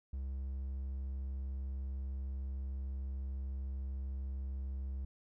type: tone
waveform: triangle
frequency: 66.7 Hz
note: C2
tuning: 34 cents sharp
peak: -35 dBFS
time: 0.13-5.05 s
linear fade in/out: 5 ms
effects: none